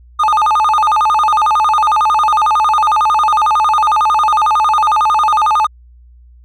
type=tone with vibrato; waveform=triangle; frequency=1029 Hz; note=C6; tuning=29 cents flat; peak=-7 dBFS; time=0.19-5.67 s; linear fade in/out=10 ms; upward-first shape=square; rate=11 Hz; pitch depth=300 cents each way; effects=added 60 Hz sine -39 dBFS peak until 6.44 s